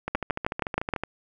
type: two click trains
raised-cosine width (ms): 0.5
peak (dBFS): -9 / -14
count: 6 / 14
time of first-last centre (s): 0.15-0.937 / 0.08-1.036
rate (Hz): 6.35 / 13.6
effects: none